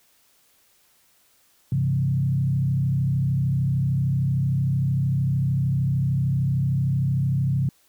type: tone with frequency modulation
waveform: sine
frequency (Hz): 134.3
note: C3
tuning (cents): +46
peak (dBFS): -19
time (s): 1.72-7.69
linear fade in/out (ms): 2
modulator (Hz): 33.2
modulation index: 0.85
effects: white hiss -61 dBFS RMS until 7.88 s